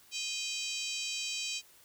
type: harmonic tone with a mistuned harmonic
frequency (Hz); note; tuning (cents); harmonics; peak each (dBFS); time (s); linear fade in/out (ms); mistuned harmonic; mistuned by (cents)
784; G5; 0; 3 / 4 / 5 / 6 / 7 / 8 / 9 / 10; -40 / -41 / -42 / -43 / -43 / -44 / -45 / -45; 0.11-1.62; 50; 3; +94
effects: white hiss -60 dBFS RMS until 1.84 s